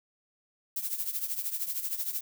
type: noise with tremolo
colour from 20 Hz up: violet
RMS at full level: -30 dBFS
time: 0.76-2.21 s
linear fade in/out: 5 ms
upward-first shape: triangle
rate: 13 Hz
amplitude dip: 80%
effects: none